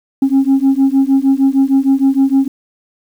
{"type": "beating tone pair", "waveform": "sine", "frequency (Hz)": [267.6, 274.1], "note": ["C4", "C#4"], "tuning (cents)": [39, -19], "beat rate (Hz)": 6.5, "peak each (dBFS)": -10, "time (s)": [0.22, 2.48], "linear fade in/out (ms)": 5, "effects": ["tanh soft clip ceiling -5 dBFS", "7-bit"]}